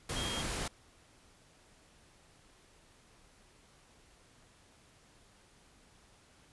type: tone in noise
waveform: sine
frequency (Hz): 3237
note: G#7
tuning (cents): -45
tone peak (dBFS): -39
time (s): 0.16-0.42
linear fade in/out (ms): 5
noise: pink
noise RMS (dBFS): -37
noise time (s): 0.09-0.68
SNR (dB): -5
effects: pink hiss -63 dBFS RMS until 6.52 s + resampled to 24000 Hz